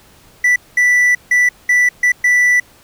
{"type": "tone bursts at uneven times", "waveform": "triangle", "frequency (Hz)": 1971, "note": "B6", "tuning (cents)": -4, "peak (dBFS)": -7, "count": 6, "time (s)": [[0.44, 0.56], [0.77, 1.15], [1.31, 1.49], [1.69, 1.89], [2.03, 2.12], [2.24, 2.6]], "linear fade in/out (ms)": 5, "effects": ["pink hiss -47 dBFS RMS until 2.83 s"]}